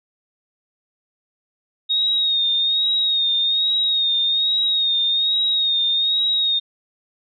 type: tone with vibrato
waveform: sine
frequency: 3729 Hz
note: A#7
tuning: in tune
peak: -16 dBFS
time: 1.89-6.6 s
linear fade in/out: 20 ms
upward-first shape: sine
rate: 1.2 Hz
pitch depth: 47 cents each way
effects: none